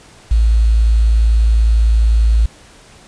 sine tone with quantisation, 55.6 Hz, A1, 19 cents sharp, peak -8 dBFS, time 0.31-2.46 s, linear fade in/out 5 ms, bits 6, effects pink hiss -43 dBFS RMS until 3.07 s + resampled to 22050 Hz

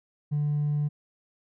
sine tone with hard clipping, 147.5 Hz, D3, 8 cents sharp, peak -24 dBFS, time 0.31-0.89 s, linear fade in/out 20 ms, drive 1 dB, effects none

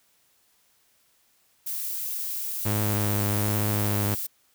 violet noise, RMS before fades -31 dBFS, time 1.66-4.27 s, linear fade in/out 10 ms
sawtooth tone with vibrato, 103.83 Hz, G#2, in tune, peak -20 dBFS, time 2.65-4.15 s, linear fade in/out 10 ms, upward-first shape triangle, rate 1.3 Hz, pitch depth 25 cents each way
effects white hiss -65 dBFS RMS until 4.54 s

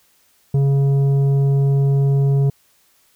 triangle tone with tanh clipping, 138.59 Hz, C#3, in tune, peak -14 dBFS, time 0.54-2.5 s, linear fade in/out 5 ms, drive 12 dB, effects white hiss -58 dBFS RMS until 3.15 s

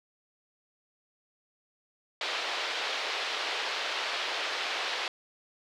white band-pass noise, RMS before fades -33 dBFS, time 2.21-5.08 s, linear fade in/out 2 ms, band 420 to 4100 Hz, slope 24 dB/octave, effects none

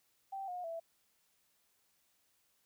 sine tone with pitch steps, 779 / 718.5 / 662.7 Hz, G5 / F5 / E5, -11 / +49 / +9 cents, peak -39 dBFS, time 0.32-0.8 s, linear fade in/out 10 ms, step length 160 ms, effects white hiss -75 dBFS RMS until 2.65 s

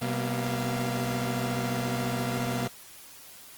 sawtooth tone cluster, 126.2 / 192.6 / 238.1 / 688 Hz, B2 / G3 / A#3 / F5, +38 / -30 / +37 / -26 cents, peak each -27 / -34 / -28 / -32 dBFS, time 0.01-2.68 s, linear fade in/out 10 ms, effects white hiss -49 dBFS RMS until 3.57 s + Opus 24 kbps

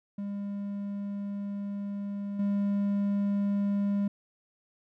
triangle tone with level steps, 201.4 Hz, G3, 47 cents sharp, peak -30 / -23 dBFS, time 0.18-4.08 s, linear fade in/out 5 ms, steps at 2.39 s, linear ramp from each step 5 ms, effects none

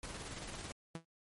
pink noise with tremolo, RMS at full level -44 dBFS, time 0.03-0.72 s, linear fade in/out 2 ms, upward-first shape square, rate 18 Hz, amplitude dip 35%
sawtooth tone with exponential decay, 164.81 Hz, E3, in tune, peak -34 dBFS, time 0.95-1.05 s, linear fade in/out 2 ms, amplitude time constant 21 ms
effects MP3 48 kbps

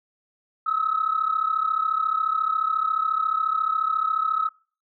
sine tone pair together, 1270.8 / 1305 Hz, D#6 / E6, +36 / -18 cents, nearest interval unison, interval 46 cents, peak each -23 dBFS, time 0.66-4.49 s, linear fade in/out 10 ms, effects noise-tail reverb RT60 0.4 s tail -22 dB re dry + tanh soft clip ceiling -13 dBFS

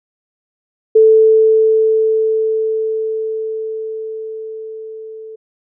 sine tone with level ramp, 440 Hz, A4, in tune, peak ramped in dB -4 to -29 dBFS, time 0.95-5.36 s, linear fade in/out 10 ms, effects none

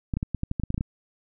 clicks, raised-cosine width 5 ms, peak -14 dBFS, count 12, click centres 0.138 / 0.17 / 0.229 / 0.347 / 0.434 / 0.514 / 0.598 / 0.636 / 0.704 / 0.744 / 0.779 / 0.809 s, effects none

